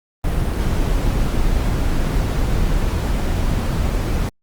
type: noise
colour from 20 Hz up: brown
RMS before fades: -18 dBFS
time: 0.24-4.29 s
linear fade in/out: 2 ms
effects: Opus 32 kbps